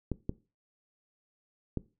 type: clicks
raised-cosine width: 3 ms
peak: -18 dBFS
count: 3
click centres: 0.117 / 0.294 / 1.773 s
effects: noise-tail reverb RT60 0.3 s tail -19 dB re dry